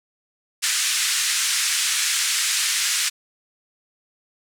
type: band-pass noise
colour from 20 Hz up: white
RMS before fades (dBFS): -22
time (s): 0.62-3.1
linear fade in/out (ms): 20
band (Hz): 1500 to 9100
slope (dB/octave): 24
effects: none